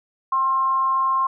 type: tone with frequency modulation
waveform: sine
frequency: 1062 Hz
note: C6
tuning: 25 cents sharp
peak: -17 dBFS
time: 0.32-1.27 s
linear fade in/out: 5 ms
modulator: 286 Hz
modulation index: 0.21
effects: none